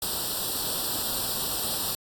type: noise with comb filter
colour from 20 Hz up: white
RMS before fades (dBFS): -29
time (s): 0.02-1.95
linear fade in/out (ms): 2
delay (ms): 0.23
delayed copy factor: +0.9
effects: AAC 64 kbps